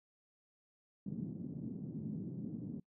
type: band-pass noise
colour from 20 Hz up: white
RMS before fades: -43 dBFS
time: 1.06-2.8 s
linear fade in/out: 5 ms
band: 140 to 240 Hz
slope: 24 dB/octave
effects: noise-tail reverb RT60 0.1 s tail -24 dB re dry

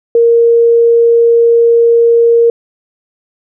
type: tone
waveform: sine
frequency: 466.2 Hz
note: A#4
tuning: in tune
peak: -4 dBFS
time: 0.15-2.5 s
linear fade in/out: 2 ms
effects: none

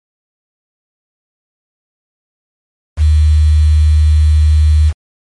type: tone with quantisation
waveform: sine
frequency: 76.6 Hz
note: D#2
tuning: 27 cents flat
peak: -5 dBFS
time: 2.97-4.93 s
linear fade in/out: 50 ms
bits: 5
effects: MP3 48 kbps

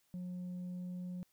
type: tone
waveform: sine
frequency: 179.9 Hz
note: F#3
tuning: 48 cents flat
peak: -37 dBFS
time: 0.14-1.23 s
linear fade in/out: 0 ms
effects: tanh soft clip ceiling -39 dBFS + white hiss -75 dBFS RMS until 1.32 s

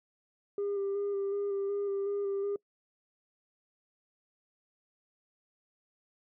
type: tone with vibrato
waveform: sine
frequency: 400 Hz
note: G4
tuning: 35 cents sharp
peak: -28 dBFS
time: 0.58-2.56 s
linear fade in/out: 2 ms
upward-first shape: square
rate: 2.7 Hz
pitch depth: 19 cents each way
effects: noise-tail reverb RT60 0.1 s tail -25 dB re dry + tanh soft clip ceiling -28 dBFS

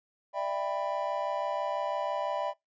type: chord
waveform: triangle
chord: E minor seventh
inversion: third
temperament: just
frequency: 593.3 / 659.3 / 791.1 / 988.9 Hz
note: D5 / E5 / G5 / B5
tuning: +18 / 0 / +16 / +2 cents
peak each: -32 / -33 / -34 / -33 dBFS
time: 0.33-2.54 s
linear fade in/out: 50 ms
effects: noise-tail reverb RT60 0.2 s tail -25 dB re dry + resampled to 16000 Hz

